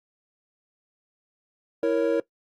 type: chord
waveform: triangle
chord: A# diminished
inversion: second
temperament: equal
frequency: 329.6 / 466.2 / 554.4 Hz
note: E4 / A#4 / C#5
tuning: 0 / 0 / 0 cents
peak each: -24 / -21 / -23 dBFS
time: 1.83-2.2 s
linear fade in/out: 2 ms
effects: noise-tail reverb RT60 0.1 s tail -19 dB re dry + Opus 48 kbps